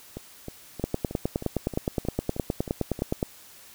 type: two click trains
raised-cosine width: 2 ms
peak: -11 / -21 dBFS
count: 24 / 10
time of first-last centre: 0.84-3.228 / 0.17-2.991 s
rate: 9.63 / 3.19 Hz
effects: white hiss -50 dBFS RMS until 3.74 s